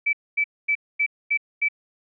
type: tone bursts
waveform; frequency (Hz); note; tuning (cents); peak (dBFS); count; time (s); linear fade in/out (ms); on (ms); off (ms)
sine; 2310; D7; -29; -18; 6; 0.06-1.686; 10; 71; 240
effects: none